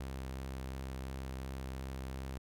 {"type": "tone with vibrato", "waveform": "sawtooth", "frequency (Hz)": 66, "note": "C2", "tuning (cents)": 16, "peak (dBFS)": -36, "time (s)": [0, 2.38], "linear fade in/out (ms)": 5, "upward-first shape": "sine", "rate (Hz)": 2.8, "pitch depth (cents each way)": 14, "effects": []}